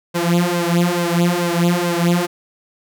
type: tone with flanger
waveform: sawtooth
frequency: 173.3 Hz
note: F3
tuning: 13 cents flat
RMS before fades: -17 dBFS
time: 0.14-2.27 s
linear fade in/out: 20 ms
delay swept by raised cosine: 1.9 to 5.5 ms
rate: 2.3 Hz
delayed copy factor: +1
effects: none